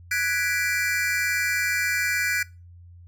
square chord, G# half-diminished seventh, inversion third, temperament equal, 1480 / 1661.2 / 1975.5 / 2349 Hz, F#6 / G#6 / B6 / D7, 0 / 0 / 0 / 0 cents, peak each -29 dBFS, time 0.11-2.43 s, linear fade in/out 5 ms, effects noise-tail reverb RT60 0.3 s tail -23 dB re dry + added 87 Hz sine -44 dBFS peak until 3.07 s

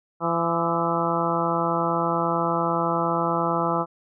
harmonic tone with a mistuned harmonic, 168.7 Hz, E3, 40 cents sharp, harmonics 1 / 2 / 3 / 4 / 5 / 6 / 7 / 8, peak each -29 / -29 / -29 / -29 / -29 / -29 / -29 / -29 dBFS, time 0.2-3.86 s, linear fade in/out 50 ms, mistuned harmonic 8, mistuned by -51 cents, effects none

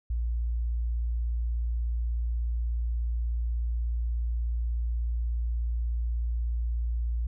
sine tone, 58.27 Hz, A#1, in tune, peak -25 dBFS, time 0.1-7.27 s, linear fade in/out 5 ms, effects tanh soft clip ceiling -21 dBFS

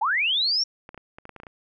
sine linear sweep, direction up, 771 to 5630 Hz, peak -20 dBFS, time 0.01-0.64 s, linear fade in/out 10 ms
clicks, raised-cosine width 0.5 ms, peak -26 dBFS, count 10, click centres 0.891 / 0.945 / 0.977 / 1.185 / 1.254 / 1.293 / 1.363 / 1.401 / 1.434 / 1.468 s
effects none

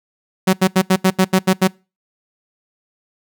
sawtooth tone bursts, 187.6 Hz, F#3, 24 cents sharp, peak -6 dBFS, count 9, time 0.47-1.677 s, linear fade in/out 10 ms, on 63 ms, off 80 ms, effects noise-tail reverb RT60 0.3 s tail -25 dB re dry

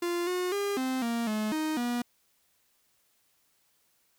45% pulse tone with pitch steps, 347.4 / 361.8 / 403.4 / 259.7 / 233.4 / 214.5 / 311.3 / 241.5 Hz, F4 / F#4 / G4 / C4 / A#3 / A3 / D#4 / B3, -9 / -39 / +50 / -13 / +2 / -44 / +1 / -39 cents, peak -28 dBFS, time 0.02-2.02 s, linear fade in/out 5 ms, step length 250 ms, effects white hiss -70 dBFS RMS until 4.18 s

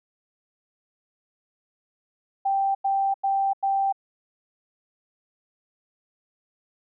sine tone bursts, 784 Hz, G5, in tune, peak -20 dBFS, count 4, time 2.45-3.926 s, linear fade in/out 10 ms, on 300 ms, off 92 ms, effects none

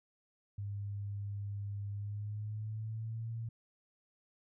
sine tone with pitch glide, 101.2 to 114.25 Hz, G#2 to A#2, -44 to -34 cents, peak -37 dBFS, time 0.58-3.49 s, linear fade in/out 5 ms, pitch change +210 cents, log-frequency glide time 1.91-3.31 s, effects none

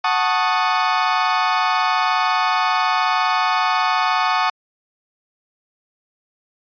35% pulse chord, D# half-diminished seventh, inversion first, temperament equal with one note detuned, 740 / 880 / 1105.5 / 1244.5 Hz, F#5 / A5 / C#6 / D#6, 0 / 0 / -5 / 0 cents, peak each -20 dBFS, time 0.04-4.5 s, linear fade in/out 5 ms, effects resampled to 11025 Hz

